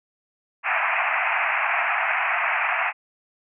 white band-pass noise, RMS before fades -23 dBFS, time 0.63-2.93 s, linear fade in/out 50 ms, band 650 to 2600 Hz, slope 96 dB/octave, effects none

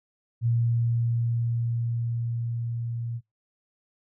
sine tone with level ramp, 117.3 Hz, A#2, 11 cents sharp, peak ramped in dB -20 to -29 dBFS, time 0.41-3.21 s, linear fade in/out 50 ms, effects noise-tail reverb RT60 0.2 s tail -24 dB re dry

